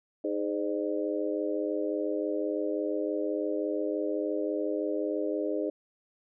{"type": "harmonic tone with a mistuned harmonic", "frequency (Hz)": 103.5, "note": "G#2", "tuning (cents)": -5, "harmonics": [3, 4, 5, 6], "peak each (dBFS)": [-32, -33, -34, -35], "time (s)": [0.24, 5.7], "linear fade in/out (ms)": 5, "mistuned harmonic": 6, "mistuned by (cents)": -50, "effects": []}